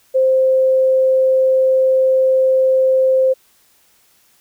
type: tone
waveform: sine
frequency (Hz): 523.3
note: C5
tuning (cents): 0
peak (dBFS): -10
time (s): 0.14-3.34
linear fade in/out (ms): 20
effects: white hiss -55 dBFS RMS until 4.4 s